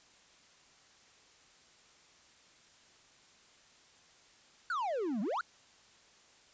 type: exponential two-way sweep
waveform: triangle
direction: down then up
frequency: 1527 to 190 to 1527 Hz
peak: -30 dBFS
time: 4.7-5.41 s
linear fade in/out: 2 ms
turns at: 5.21 s
effects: white hiss -62 dBFS RMS until 6.53 s + resampled to 16000 Hz